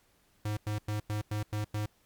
square tone bursts, 105.5 Hz, G#2, 28 cents sharp, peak -31 dBFS, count 7, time 0.45-1.86 s, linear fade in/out 5 ms, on 120 ms, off 95 ms, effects pink hiss -68 dBFS RMS until 2.05 s + MP3 96 kbps

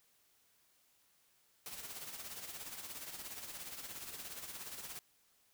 white noise with tremolo, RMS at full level -45 dBFS, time 1.66-4.99 s, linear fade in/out 0 ms, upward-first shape sine, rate 17 Hz, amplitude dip 55%, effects white hiss -72 dBFS RMS until 5.53 s

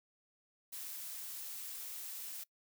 blue noise, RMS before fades -45 dBFS, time 0.72-2.44 s, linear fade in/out 10 ms, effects noise-tail reverb RT60 0.1 s tail -22 dB re dry

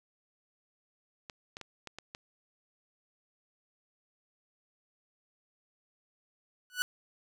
clicks, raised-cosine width 0.2 ms, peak -25 dBFS, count 6, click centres 1.298 / 1.569 / 1.613 / 1.873 / 1.986 / 2.149 s
sawtooth tone with exponential growth, 1480 Hz, F#6, in tune, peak -20 dBFS, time 6.7-6.82 s, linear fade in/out 0 ms, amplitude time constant 26 ms
effects none

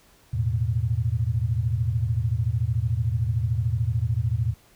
sine chord, E suspended fourth, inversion none, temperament equal, 82.41 / 110 / 123.47 Hz, E2 / A2 / B2, 0 / 0 / 0 cents, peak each -28 / -24 / -26 dBFS, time 0.33-4.54 s, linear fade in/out 10 ms, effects pink hiss -57 dBFS RMS until 4.75 s

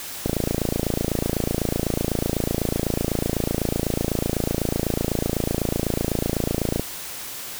click train, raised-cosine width 2 ms, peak -8 dBFS, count 184, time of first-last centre 0.26-6.796 s, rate 28 Hz, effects white hiss -34 dBFS RMS until 7.59 s

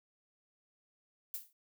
violet noise with exponential decay, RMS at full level -37 dBFS, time 1.34-1.53 s, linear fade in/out 2 ms, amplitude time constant 40 ms, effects none

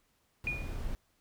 brown noise, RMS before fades -37 dBFS, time 0.44-0.95 s, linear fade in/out 0 ms
sine tone with exponential decay, 2444 Hz, D#7, 32 cents flat, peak -28 dBFS, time 0.47-0.79 s, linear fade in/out 1 ms, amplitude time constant 68 ms
effects pink hiss -73 dBFS RMS until 1.2 s

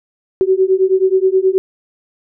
sine beating tone pair, 373.8 / 383.2 Hz, F#4 / G4, +18 / -39 cents, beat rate 9.4 Hz, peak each -13 dBFS, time 0.41-1.58 s, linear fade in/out 0 ms, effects none

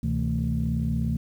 sine tone cluster, 70.6 / 126.6 / 163 / 224 Hz, C#2 / B2 / E3 / A3, +32 / +43 / -19 / +31 cents, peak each -28 dBFS, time 0.03-1.17 s, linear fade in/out 5 ms, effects tanh soft clip ceiling -15 dBFS + 9-bit

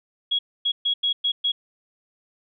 sine tone bursts at uneven times, 3322 Hz, G#7, in tune, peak -19 dBFS, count 6, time 0.31-0.39 / 0.65-0.72 / 0.85-0.94 / 1.03-1.13 / 1.24-1.32 / 1.44-1.52 s, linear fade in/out 10 ms, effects none

